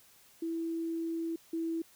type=tone pair in turn; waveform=sine; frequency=330 / 328.7 Hz; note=E4 / E4; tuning=+2 / -5 cents; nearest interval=unison; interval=7 cents; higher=first; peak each=-32 / -31 dBFS; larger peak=second; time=0.42-1.36 / 1.53-1.82 s; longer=first; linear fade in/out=5 ms; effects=white hiss -61 dBFS RMS until 1.95 s